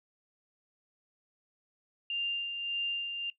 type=tone with tremolo; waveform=sine; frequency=2794 Hz; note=F7; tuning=in tune; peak=-29 dBFS; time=2.1-3.3 s; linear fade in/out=2 ms; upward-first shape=sine; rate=1.7 Hz; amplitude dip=45%; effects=noise-tail reverb RT60 0.1 s tail -18 dB re dry